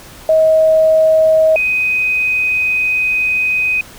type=tone pair in turn; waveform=sine; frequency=635 / 2507 Hz; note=D#5 / D#7; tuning=+35 / +12 cents; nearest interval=2 octaves; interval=2377 cents; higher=second; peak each=-7 / -12 dBFS; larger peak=first; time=0.29-1.56 / 1.56-3.81 s; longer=second; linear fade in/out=2 ms; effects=pink hiss -37 dBFS RMS until 3.98 s